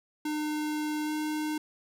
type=tone with pitch glide; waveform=square; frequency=303.1 to 305.6 Hz; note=D#4 to D#4; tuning=-45 to -31 cents; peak=-30 dBFS; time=0.25-1.58 s; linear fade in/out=5 ms; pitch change=+14 cents; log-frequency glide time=1.05-1.1 s; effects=none

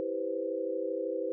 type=chord; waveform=sine; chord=C major seventh; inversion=first; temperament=just; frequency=327 / 392.4 / 490.5 / 523.3 Hz; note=E4 / G4 / B4 / C5; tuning=-14 / +2 / -12 / 0 cents; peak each=-38 / -37 / -35 / -35 dBFS; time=0-1.32 s; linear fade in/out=0 ms; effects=none

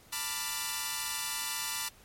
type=chord; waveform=5% pulse; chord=B half-diminished seventh; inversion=third; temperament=equal with one note detuned; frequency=887.1 / 987.8 / 1174.7 / 1396.9 Hz; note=A5 / B5 / D6 / F6; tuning=+14 / 0 / 0 / 0 cents; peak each=-27 / -25 / -27 / -28 dBFS; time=0.12-1.89 s; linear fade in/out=10 ms; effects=pink hiss -58 dBFS RMS until 2.04 s + MP3 64 kbps

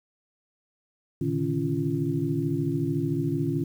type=tone cluster; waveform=sine; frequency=115.3 / 139.9 / 153.5 / 278 / 343.3 Hz; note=A#2 / C#3 / D#3 / C#4 / F4; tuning=-19 / +16 / -23 / +5 / -30 cents; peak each=-33 / -32 / -29 / -29 / -30 dBFS; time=1.21-3.64 s; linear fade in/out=5 ms; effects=9-bit

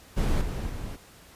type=noise with level steps; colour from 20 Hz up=brown; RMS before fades=-24 / -31 / -34 dBFS; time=0.16-0.97 s; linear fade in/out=20 ms; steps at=0.41 / 0.69 s; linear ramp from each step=5 ms; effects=pink hiss -52 dBFS RMS until 1.35 s + resampled to 32000 Hz

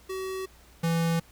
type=tone pair in turn; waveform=square; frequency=378.8 / 166.27 Hz; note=F#4 / E3; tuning=+41 / +15 cents; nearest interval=octave + major second; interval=1426 cents; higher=first; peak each=-32 / -24 dBFS; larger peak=second; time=0.09-0.46 / 0.83-1.2 s; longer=neither; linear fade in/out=10 ms; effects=added 60 Hz sine -57 dBFS peak until 1.31 s + pink hiss -57 dBFS RMS until 1.31 s

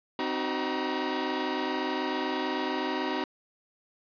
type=tone cluster; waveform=sawtooth; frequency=261 / 308 / 376.9 / 951 Hz; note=C4 / D#4 / F#4 / A#5; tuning=-4 / -17 / +32 / +34 cents; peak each=-30 dBFS; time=0.19-3.24 s; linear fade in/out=2 ms; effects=resampled to 11025 Hz + 9-bit

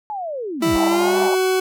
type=linear sweep; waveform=sine; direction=down; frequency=868 to 35.38 Hz; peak=-24 dBFS; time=0.1-0.77 s; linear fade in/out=0 ms
type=tone; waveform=sawtooth; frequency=198.5 Hz; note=G3; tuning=22 cents sharp; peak=-23 dBFS; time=0.6-1.3 s; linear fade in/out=50 ms
type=tone with pitch glide; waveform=40% pulse; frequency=329.6 to 374.3 Hz; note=E4 to F#4; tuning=0 to +20 cents; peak=-15 dBFS; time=0.62-1.6 s; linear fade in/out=5 ms; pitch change=+220 cents; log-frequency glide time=0.86-1.18 s
type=band-pass noise; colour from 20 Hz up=white; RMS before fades=-25 dBFS; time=0.75-1.35 s; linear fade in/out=5 ms; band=630 to 900 Hz; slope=48 dB/octave
effects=none

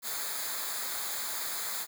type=noise with comb filter; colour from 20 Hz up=white; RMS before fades=-35 dBFS; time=0.02-1.87 s; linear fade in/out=50 ms; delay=0.35 ms; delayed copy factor=-0.75; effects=none

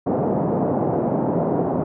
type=band-pass noise; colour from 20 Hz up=pink; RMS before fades=-21 dBFS; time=0.06-1.84 s; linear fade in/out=10 ms; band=140 to 790 Hz; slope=24 dB/octave; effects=none

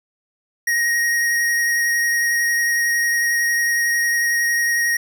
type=tone with vibrato; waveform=square; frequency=1878 Hz; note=A#6; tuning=12 cents sharp; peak=-17 dBFS; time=0.67-4.97 s; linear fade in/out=5 ms; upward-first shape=sine; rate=11 Hz; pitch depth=11 cents each way; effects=none

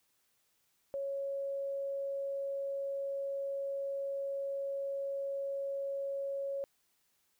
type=tone; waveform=sine; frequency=553 Hz; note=C#5; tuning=4 cents flat; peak=-34 dBFS; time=0.94-6.64 s; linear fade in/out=0 ms; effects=white hiss -75 dBFS RMS until 7.39 s

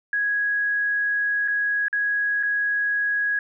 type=tone with dropouts; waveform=sine; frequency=1661.2 Hz; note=G#6; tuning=in tune; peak=-20 dBFS; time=0.13-3.39 s; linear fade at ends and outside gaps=2 ms; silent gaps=1.478-1.482 / 1.883-1.928 / 2.429-2.433 s; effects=none

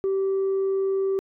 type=tone; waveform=sine; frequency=387.3 Hz; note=G4; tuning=21 cents flat; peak=-19 dBFS; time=0.04-1.19 s; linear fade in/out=0 ms; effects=tanh soft clip ceiling -19 dBFS

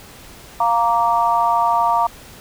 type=chord; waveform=sine; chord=Bb major; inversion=second; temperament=just; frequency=699.2 / 932.3 / 1165.4 Hz; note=F5 / Bb5 / D6; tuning=+2 / 0 / -14 cents; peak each=-19 / -16 / -20 dBFS; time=0.6-2.07 s; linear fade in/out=5 ms; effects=pink hiss -41 dBFS RMS until 2.4 s

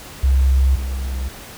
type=tone pair in turn; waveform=sine / triangle; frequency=66.3 / 65.12 Hz; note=C2 / C2; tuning=+23 / -8 cents; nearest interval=unison; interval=31 cents; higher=first; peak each=-11 / -19 dBFS; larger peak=first; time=0.23-0.76 / 0.76-1.29 s; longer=neither; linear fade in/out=10 ms; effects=pink hiss -37 dBFS RMS until 1.57 s

